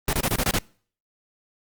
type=noise bursts; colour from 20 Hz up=pink; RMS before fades=-22 dBFS; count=7; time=0.08-0.587 s; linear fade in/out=2 ms; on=51 ms; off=25 ms; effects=noise-tail reverb RT60 0.5 s tail -26 dB re dry + Opus 24 kbps